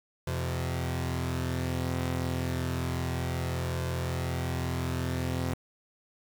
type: tone pair together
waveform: sawtooth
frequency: 85.4 / 127.96 Hz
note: F2 / C3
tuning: -38 / -38 cents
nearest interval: perfect fifth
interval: 700 cents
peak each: -28 dBFS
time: 0.27-5.54 s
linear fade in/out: 5 ms
effects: 8-bit